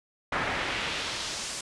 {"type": "noise with band-pass filter sweep", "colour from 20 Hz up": "brown", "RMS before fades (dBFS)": -32, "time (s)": [0.32, 1.61], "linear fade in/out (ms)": 5, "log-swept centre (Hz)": [1500, 7800], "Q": 1.2, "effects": ["resampled to 24000 Hz"]}